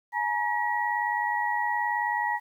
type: tone cluster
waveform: sine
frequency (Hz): 846 / 945 / 1917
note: G#5 / A#5 / A#6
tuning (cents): +32 / +23 / +48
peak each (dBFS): -29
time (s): 0.12-2.4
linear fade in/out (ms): 50
effects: 10-bit